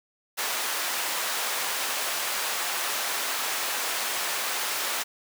pink high-pass noise, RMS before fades -29 dBFS, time 0.37-5.04 s, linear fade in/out 20 ms, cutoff 820 Hz, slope 12 dB/octave, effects none

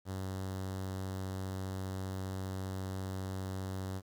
sawtooth tone with notch filter, 94.9 Hz, F#2, 44 cents sharp, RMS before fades -39 dBFS, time 0.05-4.02 s, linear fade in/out 50 ms, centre 2400 Hz, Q 1.5, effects 11-bit

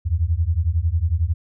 sine beating tone pair, 77.78 / 88.78 Hz, D#2 / F2, 0 / +29 cents, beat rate 11 Hz, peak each -20 dBFS, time 0.05-1.34 s, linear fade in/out 20 ms, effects none

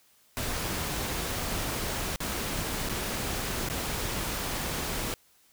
pink noise with dropouts, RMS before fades -32 dBFS, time 0.37-5.14 s, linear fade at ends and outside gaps 0 ms, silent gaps 2.16-2.204 / 2.889-2.895 / 3.687-3.699 s, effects white hiss -63 dBFS RMS until 5.52 s

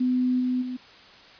sine tone with level steps, 252.1 Hz, B3, 36 cents sharp, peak -20 / -22 / -29 dBFS, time 0-0.77 s, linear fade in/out 10 ms, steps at 0.39 / 0.61 s, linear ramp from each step 20 ms, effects white hiss -49 dBFS RMS until 1.39 s + resampled to 11025 Hz

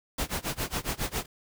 pink noise with tremolo, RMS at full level -29 dBFS, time 0.18-1.26 s, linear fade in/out 5 ms, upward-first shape sine, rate 7.3 Hz, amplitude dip 95%, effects none

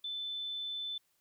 sine tone, 3520 Hz, A7, in tune, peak -36 dBFS, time 0.04-0.98 s, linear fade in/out 5 ms, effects white hiss -75 dBFS RMS until 1.2 s

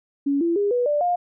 sine tone with pitch steps, 281 / 338.1 / 406.7 / 489.2 / 588.6 / 708.1 Hz, C#4 / E4 / G#4 / B4 / D5 / F5, +24 / +44 / -36 / -16 / +4 / +24 cents, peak -18 dBFS, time 0.26-1.16 s, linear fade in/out 10 ms, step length 150 ms, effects none

